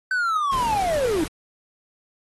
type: linear sweep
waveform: triangle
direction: down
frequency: 1541 to 293.7 Hz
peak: -18 dBFS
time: 0.11-1.24 s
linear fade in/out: 2 ms
type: noise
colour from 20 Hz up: pink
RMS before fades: -33 dBFS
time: 0.52-1.28 s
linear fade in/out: 5 ms
effects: AAC 32 kbps